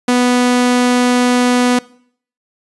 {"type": "tone", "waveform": "sawtooth", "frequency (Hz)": 246.9, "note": "B3", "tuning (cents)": 0, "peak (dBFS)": -6, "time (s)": [0.08, 1.79], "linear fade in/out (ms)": 5, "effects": ["noise-tail reverb RT60 0.6 s tail -22 dB re dry", "resampled to 24000 Hz"]}